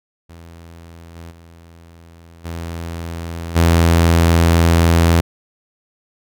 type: tone with level steps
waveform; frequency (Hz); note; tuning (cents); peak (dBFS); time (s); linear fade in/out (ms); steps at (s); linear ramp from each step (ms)
sawtooth; 83.8; E2; +29; -33 / -29 / -37 / -21 / -6; 0.29-5.21; 10; 1.15 / 1.3 / 2.44 / 3.55; 20
effects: none